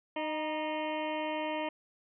harmonic tone with a mistuned harmonic, 307.6 Hz, D#4, 20 cents flat, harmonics 1 / 2 / 3 / 4 / 6 / 7 / 8 / 9 / 10, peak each -38 / -36 / -37 / -50 / -46 / -45 / -47 / -47 / -47 dBFS, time 0.16-1.69 s, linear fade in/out 5 ms, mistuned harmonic 3, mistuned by +32 cents, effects none

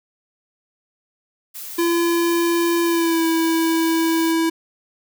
blue noise, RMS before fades -33 dBFS, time 1.54-4.33 s, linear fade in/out 20 ms
square tone with pitch glide, 339.9 to 327.6 Hz, F4 to E4, -47 to -11 cents, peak -17 dBFS, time 1.78-4.5 s, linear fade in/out 10 ms, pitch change -64 cents, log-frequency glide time 2.83-3.25 s
effects none

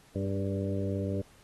harmonic tone with a mistuned harmonic, 97.7 Hz, G2, 5 cents flat, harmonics 1 / 2 / 3 / 4 / 5 / 6, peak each -32 / -35 / -37 / -38 / -39 / -40 dBFS, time 0.15-1.22 s, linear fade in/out 10 ms, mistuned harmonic 4, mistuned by +28 cents, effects pink hiss -60 dBFS RMS until 1.43 s + AAC 32 kbps

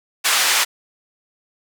pink band-pass noise, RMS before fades -17 dBFS, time 0.24-0.65 s, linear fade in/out 20 ms, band 1300 to 11000 Hz, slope 12 dB/octave, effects none

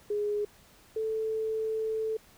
sine tone pair in turn, 415.3 / 440 Hz, G#4 / A4, 0 / 0 cents, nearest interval minor second, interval 100 cents, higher second, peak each -27 / -28 dBFS, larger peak first, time 0.1-0.45 / 0.96-2.17 s, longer second, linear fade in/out 5 ms, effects pink hiss -58 dBFS RMS until 2.37 s

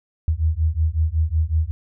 sine beating tone pair, 77 / 82.4 Hz, D#2 / E2, -17 / 0 cents, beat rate 5.4 Hz, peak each -20 dBFS, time 0.28-1.71 s, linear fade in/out 0 ms, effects none

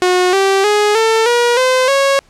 sawtooth tone with pitch steps, 363.2 / 389.3 / 417.2 / 447.2 / 479.2 / 513.6 / 550.5 Hz, F#4 / G4 / G#4 / A4 / A#4 / C5 / C#5, -32 / -12 / +8 / +28 / +48 / -32 / -12 cents, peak -6 dBFS, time 0.02-2.19 s, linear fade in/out 0 ms, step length 310 ms, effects pink hiss -51 dBFS RMS until 2.29 s + low-pass 8000 Hz 12 dB/octave

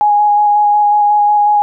sine tone with vibrato, 830.6 Hz, G#5, in tune, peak -7 dBFS, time 0.01-1.62 s, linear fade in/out 0 ms, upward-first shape square, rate 5.5 Hz, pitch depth 11 cents each way, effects none

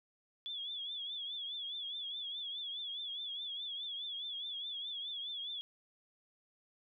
sine tone with vibrato, 3408 Hz, G#7, 44 cents sharp, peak -39 dBFS, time 0.46-5.61 s, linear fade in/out 0 ms, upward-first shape triangle, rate 4.8 Hz, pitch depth 100 cents each way, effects none

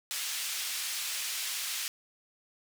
pink band-pass noise, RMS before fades -35 dBFS, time 0.11-1.88 s, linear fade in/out 0 ms, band 2600 to 15000 Hz, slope 12 dB/octave, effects none

